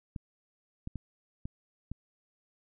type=clicks; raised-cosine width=5 ms; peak=-25 dBFS; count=5; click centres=0.162 / 0.874 / 0.957 / 1.455 / 1.916 s; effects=none